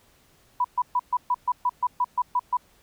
sine tone bursts, 987.8 Hz, B5, in tune, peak -19 dBFS, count 12, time 0.6-2.57 s, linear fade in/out 5 ms, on 45 ms, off 130 ms, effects pink hiss -60 dBFS RMS until 2.82 s

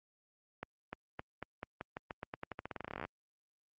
accelerating click train, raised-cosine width 0.5 ms, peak -25 dBFS, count 28, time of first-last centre 0.63-3.051 s, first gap 300 ms, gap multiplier 0.88, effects high-pass 60 Hz 12 dB/octave + Opus 48 kbps

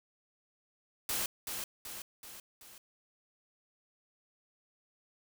white noise with echo, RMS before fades -34 dBFS, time 1.09-1.26 s, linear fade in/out 2 ms, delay 380 ms, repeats 4, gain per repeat -5 dB, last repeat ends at 2.78 s, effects none

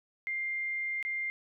sine tone with dropouts, 2100 Hz, C7, 6 cents sharp, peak -31 dBFS, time 0.27-1.3 s, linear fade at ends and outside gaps 0 ms, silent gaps 1.027-1.05 s, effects none

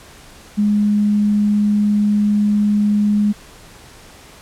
sine tone, 207.7 Hz, G#3, in tune, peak -12 dBFS, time 0.57-3.33 s, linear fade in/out 20 ms, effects pink hiss -42 dBFS RMS until 4.41 s + low-pass 11000 Hz 12 dB/octave

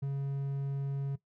triangle tone, 138.59 Hz, C#3, in tune, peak -29 dBFS, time 0.02-1.16 s, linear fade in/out 10 ms, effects noise-tail reverb RT60 0.1 s tail -17 dB re dry

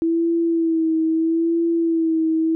sine tone with vibrato, 328 Hz, E4, 9 cents flat, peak -16 dBFS, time 0.02-2.55 s, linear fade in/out 0 ms, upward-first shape sine, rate 0.77 Hz, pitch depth 40 cents each way, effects none

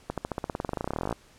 accelerating click train, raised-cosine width 1 ms, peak -15 dBFS, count 27, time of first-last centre 0.1-1.126 s, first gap 77 ms, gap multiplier 0.94, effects pink hiss -57 dBFS RMS until 1.38 s + low-pass 10000 Hz 12 dB/octave

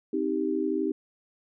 sine chord, C minor, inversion none, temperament just, 261.6 / 314 / 392.4 Hz, C4 / Eb4 / G4, 0 / +16 / +2 cents, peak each -31 / -28 / -29 dBFS, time 0.13-0.92 s, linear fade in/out 5 ms, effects none

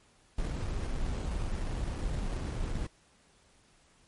brown noise with sample-and-hold, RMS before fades -33 dBFS, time 0.38-2.87 s, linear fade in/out 5 ms, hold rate 3675 Hz, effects pink hiss -64 dBFS RMS until 4.07 s + MP3 48 kbps

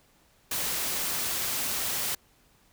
white noise, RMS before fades -30 dBFS, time 0.51-2.15 s, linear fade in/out 5 ms, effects pink hiss -63 dBFS RMS until 2.72 s

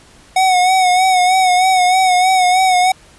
square tone with vibrato, 740 Hz, F#5, in tune, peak -10 dBFS, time 0.36-2.92 s, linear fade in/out 5 ms, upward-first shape sine, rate 3.2 Hz, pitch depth 45 cents each way, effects pink hiss -45 dBFS RMS until 3.18 s + resampled to 24000 Hz

